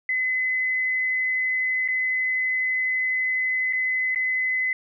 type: tone with dropouts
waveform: sine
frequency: 2028 Hz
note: B6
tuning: 45 cents sharp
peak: -21 dBFS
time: 0.09-4.73 s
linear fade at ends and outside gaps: 2 ms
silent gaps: 1.878-1.885 / 3.727-3.732 / 4.148-4.158 s
effects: none